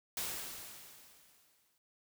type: noise with exponential decay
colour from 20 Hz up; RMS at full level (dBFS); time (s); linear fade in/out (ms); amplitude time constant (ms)
white; -37; 0.17-1.78; 1; 350
effects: none